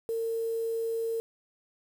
sine tone with quantisation, 455.1 Hz, A#4, 42 cents flat, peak -28 dBFS, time 0.09-1.2 s, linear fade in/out 0 ms, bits 8, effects none

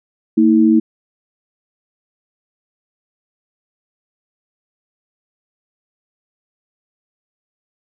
sine tone pair together, 226.9 / 320.9 Hz, A#3 / E4, -47 / -46 cents, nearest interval tritone, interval 601 cents, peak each -11 dBFS, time 0.37-0.8 s, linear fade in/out 10 ms, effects none

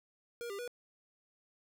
square tone with pitch steps, 473.7 / 398.7 / 485.4 Hz, A#4 / G4 / B4, +28 / +29 / -30 cents, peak -40 dBFS, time 0.41-0.677 s, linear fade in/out 0 ms, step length 89 ms, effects none

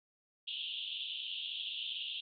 white band-pass noise, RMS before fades -41 dBFS, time 0.47-2.21 s, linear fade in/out 10 ms, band 2800 to 3600 Hz, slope 96 dB/octave, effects none

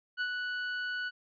40% pulse tone with ADSR envelope, 1480 Hz, F#6, in tune, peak -28 dBFS, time 0.17-1.11 s, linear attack 40 ms, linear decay 63 ms, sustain -4 dB, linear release 35 ms, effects resampled to 11025 Hz

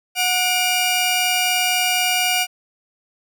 sawtooth tone cluster, 731 / 2370 / 2860 Hz, F#5 / D7 / F7, -21 / +15 / +41 cents, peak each -18 dBFS, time 0.15-2.47 s, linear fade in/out 50 ms, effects none

